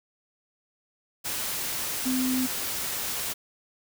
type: tone in noise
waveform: sine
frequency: 256.9 Hz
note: C4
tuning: 32 cents flat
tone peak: -24 dBFS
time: 2.05-2.47 s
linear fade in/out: 20 ms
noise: white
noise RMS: -31 dBFS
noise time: 1.24-3.34 s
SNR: +4 dB
effects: none